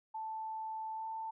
sine tone with pitch glide, 880 to 888.7 Hz, A5 to A5, 0 to +17 cents, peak -38 dBFS, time 0.14-1.31 s, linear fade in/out 10 ms, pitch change +17 cents, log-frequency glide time 0.95-1.05 s, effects none

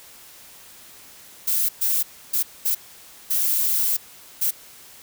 violet noise bursts at uneven times, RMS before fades -21 dBFS, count 6, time 1.47-1.69 / 1.81-2.03 / 2.33-2.43 / 2.65-2.75 / 3.3-3.97 / 4.41-4.51 s, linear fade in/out 10 ms, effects white hiss -46 dBFS RMS until 5.02 s

